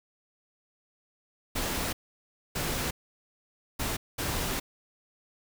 pink noise bursts at uneven times, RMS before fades -31 dBFS, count 4, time 1.55-1.93 / 2.55-2.91 / 3.79-3.97 / 4.18-4.6 s, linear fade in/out 10 ms, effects none

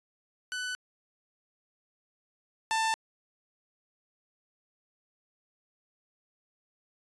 sawtooth tone pair in turn, 1496 / 889.5 Hz, F#6 / A5, +19 / +19 cents, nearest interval major sixth, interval 900 cents, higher first, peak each -29 / -22 dBFS, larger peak second, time 0.52-0.75 / 2.71-2.94 s, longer neither, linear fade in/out 0 ms, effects resampled to 22050 Hz

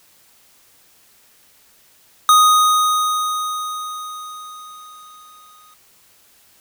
square tone with exponential decay, 1244.5 Hz, D#6, in tune, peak -8 dBFS, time 2.29-5.74 s, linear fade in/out 1 ms, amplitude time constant 750 ms, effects white hiss -53 dBFS RMS until 6.6 s

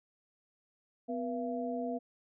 sine tone cluster, 250.6 / 482.7 / 681 Hz, B3 / B4 / F5, +25 / -40 / -44 cents, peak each -36 / -39 / -38 dBFS, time 1.08-1.99 s, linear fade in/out 20 ms, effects none

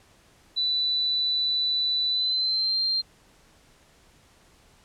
sine tone with pitch glide, 3977 to 4175 Hz, B7 to C8, +11 to -5 cents, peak -22 dBFS, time 0.56-3.02 s, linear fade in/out 20 ms, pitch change +84 cents, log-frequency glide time 2.09-2.79 s, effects pink hiss -58 dBFS RMS until 4.84 s + low-pass 10000 Hz 12 dB/octave

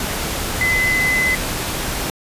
sine tone in noise, 2029 Hz, B6, 46 cents sharp, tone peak -15 dBFS, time 0.61-1.35 s, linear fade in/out 2 ms, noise pink, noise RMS -23 dBFS, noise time 0-2.1 s, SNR +5 dB, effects resampled to 32000 Hz

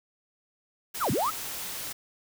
white noise, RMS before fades -36 dBFS, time 0.94-1.93 s, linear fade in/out 10 ms
sine linear two-way sweep, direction down then up, 1568 to 87.31 to 1385 Hz, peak -24 dBFS, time 1-1.31 s, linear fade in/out 20 ms, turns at 1.11 s
effects none

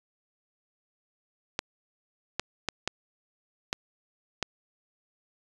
clicks, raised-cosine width 0.2 ms, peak -10 dBFS, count 6, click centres 1.591 / 2.396 / 2.687 / 2.876 / 3.729 / 4.427 s, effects resampled to 24000 Hz + 8-bit

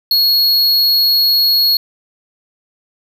square tone, 4326 Hz, C#8, 43 cents flat, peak -10 dBFS, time 0.11-1.77 s, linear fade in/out 2 ms, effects none

